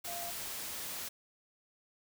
sine tone in noise, 692 Hz, F5, 16 cents flat, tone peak -42 dBFS, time 0.07-0.31 s, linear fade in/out 10 ms, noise white, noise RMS -41 dBFS, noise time 0.04-1.09 s, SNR -4 dB, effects none

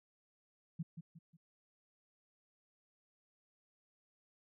sine tone with echo, 164.81 Hz, E3, in tune, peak -36 dBFS, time 0.79-0.83 s, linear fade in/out 10 ms, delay 180 ms, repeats 3, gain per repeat -8 dB, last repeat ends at 1.37 s, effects none

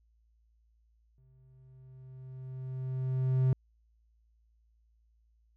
triangle tone with exponential growth, 130 Hz, C3, 11 cents flat, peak -20 dBFS, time 1.18-3.53 s, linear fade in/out 2 ms, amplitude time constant 510 ms, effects added 56 Hz sine -65 dBFS peak until 5.56 s

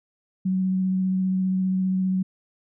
sine tone with vibrato, 187.3 Hz, F#3, 21 cents sharp, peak -20 dBFS, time 0.45-2.23 s, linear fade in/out 10 ms, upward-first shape sine, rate 15 Hz, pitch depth 12 cents each way, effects none

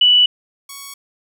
sine / 5% pulse tone pair in turn, 2960 / 1114.2 Hz, F#7 / C#6, 0 / +9 cents, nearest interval octave + perfect fourth, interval 1691 cents, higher first, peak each -8 / -20 dBFS, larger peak first, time 0.01-0.26 / 0.69-0.94 s, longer neither, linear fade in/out 5 ms, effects none

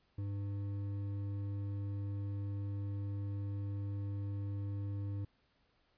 triangle tone with hard clipping, 100.3 Hz, G2, 40 cents sharp, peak -38 dBFS, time 0.18-5.25 s, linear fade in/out 5 ms, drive 11 dB, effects pink hiss -74 dBFS RMS until 5.97 s + resampled to 11025 Hz

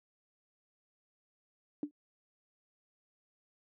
sine tone with exponential decay, 293.7 Hz, D4, in tune, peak -28 dBFS, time 1.83-1.91 s, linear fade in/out 1 ms, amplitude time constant 17 ms, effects high-pass 150 Hz 12 dB/octave

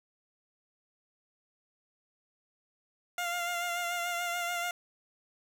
15% pulse tone with vibrato, 698.5 Hz, F5, in tune, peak -25 dBFS, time 3.18-4.71 s, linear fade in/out 2 ms, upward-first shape sine, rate 6.9 Hz, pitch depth 28 cents each way, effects none

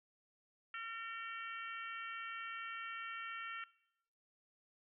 harmonic tone with a mistuned harmonic, 455.5 Hz, A#4, 40 cents flat, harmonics 3 / 4 / 5 / 6 / 7, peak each -45 / -48 / -51 / -51 / -55 dBFS, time 0.74-3.64 s, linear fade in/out 2 ms, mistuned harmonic 7, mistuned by -40 cents, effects noise-tail reverb RT60 0.8 s tail -21 dB re dry

